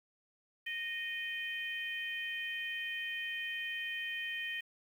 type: harmonic tone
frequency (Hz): 619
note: D#5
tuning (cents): -9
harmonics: 3 / 4 / 5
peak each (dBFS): -39 / -41 / -43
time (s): 0.66-4.61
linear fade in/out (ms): 10
effects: 10-bit